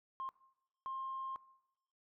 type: tone bursts at uneven times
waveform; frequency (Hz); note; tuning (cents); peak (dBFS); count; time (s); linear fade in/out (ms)
sine; 1062; C6; +25; -38; 2; 0.2-0.29 / 0.86-1.36; 0
effects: noise-tail reverb RT60 0.9 s tail -21 dB re dry + tanh soft clip ceiling -34 dBFS